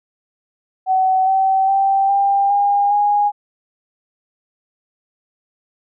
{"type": "tone with pitch steps", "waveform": "sine", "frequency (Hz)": [755, 768.2, 781.6, 795.3, 809.2, 823.3], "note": ["F#5", "G5", "G5", "G5", "G#5", "G#5"], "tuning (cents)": [35, -35, -5, 25, -45, -15], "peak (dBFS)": -12, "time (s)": [0.86, 3.32], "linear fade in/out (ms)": 50, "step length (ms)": 410, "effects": []}